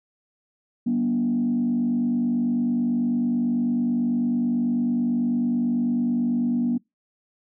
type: tone with frequency modulation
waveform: sine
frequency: 240 Hz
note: B3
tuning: 49 cents flat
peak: -19 dBFS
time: 0.86-6.78 s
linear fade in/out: 10 ms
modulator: 49.1 Hz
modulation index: 0.63
effects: noise-tail reverb RT60 0.2 s tail -26 dB re dry + tanh soft clip ceiling -15 dBFS